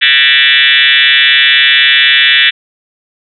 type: tone with frequency modulation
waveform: sine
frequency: 2648 Hz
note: E7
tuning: 7 cents sharp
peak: -4 dBFS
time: 0.01-2.51 s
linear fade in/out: 20 ms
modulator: 140 Hz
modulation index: 7.1
effects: none